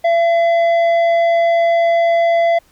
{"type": "tone with tanh clipping", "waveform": "triangle", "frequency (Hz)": 676, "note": "E5", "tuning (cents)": 43, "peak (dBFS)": -12, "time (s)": [0.04, 2.59], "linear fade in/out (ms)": 10, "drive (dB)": 12, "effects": ["pink hiss -54 dBFS RMS until 2.71 s"]}